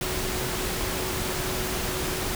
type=tone in noise; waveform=sine; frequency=370 Hz; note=F#4; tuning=in tune; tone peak=-35 dBFS; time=0.01-2.35 s; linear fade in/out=2 ms; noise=pink; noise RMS=-29 dBFS; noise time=0.01-2.35 s; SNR=-9 dB; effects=none